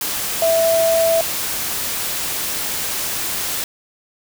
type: tone in noise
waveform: sine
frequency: 659.3 Hz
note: E5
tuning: in tune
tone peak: -13 dBFS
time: 0.42-1.21 s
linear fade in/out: 2 ms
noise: white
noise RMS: -23 dBFS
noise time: 0.01-3.64 s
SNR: +7 dB
effects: none